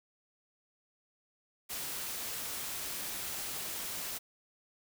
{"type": "noise", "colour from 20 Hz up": "white", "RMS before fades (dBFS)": -39, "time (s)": [1.69, 4.19], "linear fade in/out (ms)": 20, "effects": []}